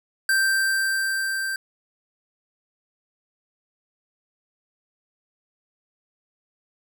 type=tone with level ramp; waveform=square; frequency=1568 Hz; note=G6; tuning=in tune; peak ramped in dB=-18 to -26 dBFS; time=0.29-1.56 s; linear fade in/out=2 ms; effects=none